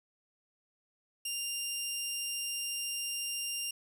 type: tone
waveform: 15% pulse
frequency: 2794 Hz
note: F7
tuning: in tune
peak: -27 dBFS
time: 1.25-3.71 s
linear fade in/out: 5 ms
effects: 10-bit